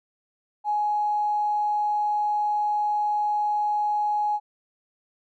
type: tone with tanh clipping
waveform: triangle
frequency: 837 Hz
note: G#5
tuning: 13 cents sharp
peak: -21 dBFS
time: 0.64-4.4 s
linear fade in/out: 50 ms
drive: 3 dB
effects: none